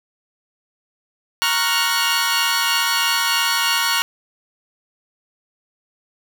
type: chord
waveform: 15% pulse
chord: Gb major seventh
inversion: first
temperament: equal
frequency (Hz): 932.3 / 1108.7 / 1396.9 / 1480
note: Bb5 / Db6 / F6 / Gb6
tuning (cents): 0 / 0 / 0 / 0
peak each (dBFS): -16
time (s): 1.42-4.02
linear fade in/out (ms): 0
effects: none